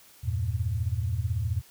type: chord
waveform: sine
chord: E diminished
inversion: none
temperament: equal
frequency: 82.41 / 98 / 116.54 Hz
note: E2 / G2 / Bb2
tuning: 0 / 0 / 0 cents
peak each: -30 dBFS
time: 0.23-1.62 s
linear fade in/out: 20 ms
effects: white hiss -55 dBFS RMS until 1.7 s